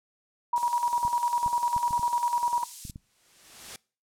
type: tone with tremolo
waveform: sine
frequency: 959 Hz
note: A#5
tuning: 49 cents sharp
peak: -21 dBFS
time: 0.53-2.64 s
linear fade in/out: 5 ms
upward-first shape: square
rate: 10 Hz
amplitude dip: 60%
type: high-pass noise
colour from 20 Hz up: white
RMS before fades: -40 dBFS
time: 0.56-2.91 s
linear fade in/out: 2 ms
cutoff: 5300 Hz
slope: 12 dB/octave
type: clicks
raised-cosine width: 5 ms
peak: -28 dBFS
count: 8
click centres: 1.051 / 1.462 / 1.764 / 1.908 / 1.994 / 2.852 / 2.898 / 2.959 s
type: noise with exponential growth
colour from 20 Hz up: white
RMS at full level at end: -38 dBFS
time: 2.88-3.76 s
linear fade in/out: 1 ms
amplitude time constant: 190 ms
effects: noise-tail reverb RT60 0.4 s tail -24 dB re dry + low-pass 10000 Hz 12 dB/octave